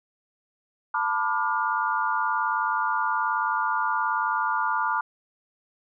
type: chord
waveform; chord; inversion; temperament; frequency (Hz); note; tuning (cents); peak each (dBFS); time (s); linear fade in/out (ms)
sine; B half-diminished seventh; third; just; 889 / 987.8 / 1185.3 / 1422.4; A5 / B5 / D6 / F6; +18 / 0 / +16 / +31; -28; 0.94-5.01; 5
effects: none